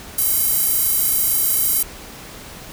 square tone with high-pass filter, 436.7 Hz, A4, 13 cents flat, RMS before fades -18 dBFS, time 0.18-1.83 s, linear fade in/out 5 ms, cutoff 12000 Hz, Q 0.95, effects pink hiss -37 dBFS RMS until 2.72 s

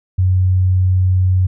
sine tone, 92.5 Hz, F#2, in tune, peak -10 dBFS, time 0.18-1.47 s, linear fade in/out 10 ms, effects none

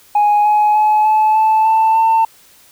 sine tone with pitch steps, 831 / 841.6 / 852.4 / 863.3 / 874.3 / 885.5 / 896.8 Hz, G#5 / G#5 / G#5 / A5 / A5 / A5 / A5, +1 / +23 / +45 / -33 / -11 / +11 / +33 cents, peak -7 dBFS, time 0.15-2.25 s, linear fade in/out 5 ms, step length 300 ms, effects tanh soft clip ceiling -7 dBFS + white hiss -47 dBFS RMS until 2.71 s

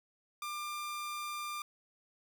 sawtooth tone, 1194 Hz, D6, 28 cents sharp, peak -34 dBFS, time 0.42-1.62 s, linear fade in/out 2 ms, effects none

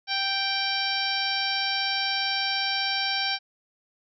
harmonic tone with a mistuned harmonic, 783 Hz, G5, 2 cents flat, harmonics 1 / 2 / 3 / 4 / 5 / 6 / 7, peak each -32 / -32 / -32 / -32 / -32 / -32 / -32 dBFS, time 0.07-3.39 s, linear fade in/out 50 ms, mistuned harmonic 6, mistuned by -23 cents, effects none

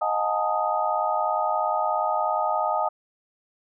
sine tone cluster, 622 / 719 / 830 / 890 / 1246 Hz, D#5 / F#5 / G#5 / A5 / D#6, -1 / -50 / -1 / +20 / +2 cents, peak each -28 dBFS, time 0.01-2.89 s, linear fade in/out 10 ms, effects none

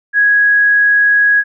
sine tone, 1661.2 Hz, G#6, in tune, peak -7 dBFS, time 0.13-1.44 s, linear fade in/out 50 ms, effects none

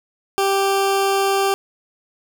20% pulse tone, 392 Hz, G4, in tune, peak -11 dBFS, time 0.38-1.54 s, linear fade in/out 0 ms, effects none

